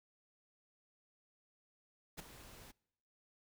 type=noise with ADSR envelope; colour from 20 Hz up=pink; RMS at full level=-43 dBFS; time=2.17-2.72 s; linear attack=24 ms; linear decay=11 ms; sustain=-13 dB; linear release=16 ms; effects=noise-tail reverb RT60 0.9 s tail -26 dB re dry